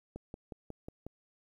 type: click train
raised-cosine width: 2 ms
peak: -29 dBFS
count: 6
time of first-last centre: 0.16-1.066 s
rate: 5.52 Hz
effects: 11-bit